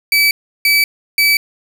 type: tone bursts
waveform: 30% pulse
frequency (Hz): 2300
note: D7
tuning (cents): -37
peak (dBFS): -7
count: 3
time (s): 0.12-1.37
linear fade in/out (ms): 2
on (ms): 190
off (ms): 340
effects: none